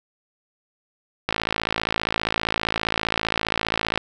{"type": "click train", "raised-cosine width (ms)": 0.3, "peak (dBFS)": -5, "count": 149, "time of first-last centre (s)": [1.29, 3.976], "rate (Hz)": 55.1, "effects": []}